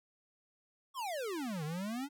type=exponential two-way sweep; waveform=square; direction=down then up; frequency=1149 to 146.83 to 295.2 Hz; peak=-37 dBFS; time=0.94-2.09 s; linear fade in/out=50 ms; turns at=1.64 s; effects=none